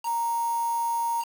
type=tone with quantisation; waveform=sine; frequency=932.3 Hz; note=A#5; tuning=in tune; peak=-24 dBFS; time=0.03-1.25 s; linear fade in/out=50 ms; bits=6; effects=none